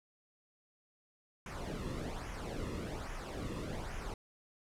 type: noise with flanger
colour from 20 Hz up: brown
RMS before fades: -41 dBFS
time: 1.46-4.14 s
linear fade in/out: 2 ms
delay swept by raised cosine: 0.23 to 1.33 ms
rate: 1.2 Hz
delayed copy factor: -0.65
effects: low-pass 11000 Hz 12 dB/octave